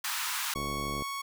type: high-pass noise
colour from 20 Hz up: pink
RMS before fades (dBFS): -33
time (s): 0.04-0.54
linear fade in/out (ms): 5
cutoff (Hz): 930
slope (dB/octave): 48
type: tone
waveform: sawtooth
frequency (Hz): 1108.7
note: C#6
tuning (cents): 0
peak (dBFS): -30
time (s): 0.55-1.22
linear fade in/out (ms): 10
type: click train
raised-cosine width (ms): 2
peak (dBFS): -24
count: 34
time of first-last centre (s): 0.56-1.022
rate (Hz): 71.4
effects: none